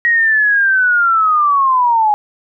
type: linear sweep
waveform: sine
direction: down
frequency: 1900 to 824 Hz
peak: -9 dBFS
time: 0.05-2.14 s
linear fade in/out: 0 ms
effects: none